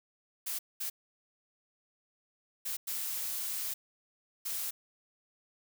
blue noise bursts at uneven times, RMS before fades -36 dBFS, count 5, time 0.46-0.59 / 0.8-0.9 / 2.65-2.77 / 2.87-3.74 / 4.45-4.71 s, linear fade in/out 10 ms, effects none

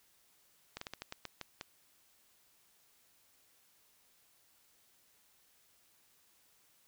slowing click train, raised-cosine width 0.2 ms, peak -24 dBFS, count 9, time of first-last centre 0.77-1.611 s, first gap 44 ms, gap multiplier 1.24, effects white hiss -69 dBFS RMS until 6.87 s

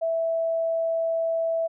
sine tone, 658 Hz, E5, 3 cents flat, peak -22 dBFS, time 0.01-1.68 s, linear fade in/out 20 ms, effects none

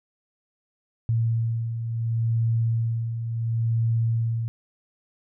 sine beating tone pair, 114 / 114.71 Hz, A#2 / A#2, -38 / -27 cents, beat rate 0.71 Hz, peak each -30 / -22 dBFS, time 1.09-4.48 s, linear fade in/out 0 ms, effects none

